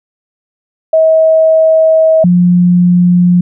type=tone pair in turn; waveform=sine; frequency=640 / 177.33 Hz; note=D#5 / F3; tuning=+49 / +27 cents; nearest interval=octave + minor seventh; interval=2222 cents; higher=first; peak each=-4 dBFS; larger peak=neither; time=0.93-2.24 / 2.24-3.41 s; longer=first; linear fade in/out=5 ms; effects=none